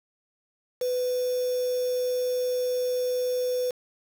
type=tone with quantisation; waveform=sine; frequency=499.5 Hz; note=B4; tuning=20 cents sharp; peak=-24 dBFS; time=0.81-3.71 s; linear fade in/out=5 ms; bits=6; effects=none